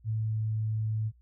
sine tone with pitch glide, 110 to 109.24 Hz, A2 to A2, 0 to -12 cents, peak -27 dBFS, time 0.04-1.12 s, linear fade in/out 50 ms, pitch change -12 cents, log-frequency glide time 0.16-0.39 s, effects added 60 Hz sine -57 dBFS peak until 1.21 s

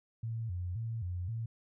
sine tone with vibrato, 100.8 Hz, G2, 49 cents sharp, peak -34 dBFS, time 0.23-1.46 s, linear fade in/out 5 ms, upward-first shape square, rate 1.9 Hz, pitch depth 210 cents each way, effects none

